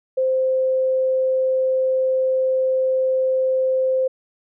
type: tone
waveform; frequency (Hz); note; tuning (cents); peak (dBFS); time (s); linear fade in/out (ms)
sine; 521; C5; -7; -16; 0.17-4.08; 10
effects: none